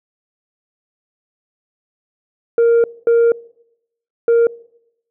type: tone bursts at uneven times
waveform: sine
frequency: 466.2 Hz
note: A#4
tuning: in tune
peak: -6 dBFS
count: 3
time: 2.58-2.84 / 3.07-3.32 / 4.28-4.47 s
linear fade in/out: 2 ms
effects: noise-tail reverb RT60 0.8 s tail -24 dB re dry + tanh soft clip ceiling -8 dBFS